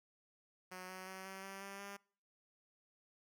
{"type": "tone with pitch steps", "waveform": "5% pulse", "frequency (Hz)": [184, 186.57, 189.17, 191.81, 194.49, 197.21, 199.96], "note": ["F#3", "F#3", "F#3", "G3", "G3", "G3", "G3"], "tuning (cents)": [-9, 15, 39, -37, -13, 11, 35], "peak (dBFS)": -36, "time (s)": [0.71, 1.97], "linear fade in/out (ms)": 10, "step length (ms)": 180, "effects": ["noise-tail reverb RT60 0.5 s tail -25 dB re dry"]}